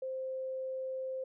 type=tone; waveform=sine; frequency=523 Hz; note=C5; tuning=1 cent flat; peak=-35 dBFS; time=0.02-1.24 s; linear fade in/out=5 ms; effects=none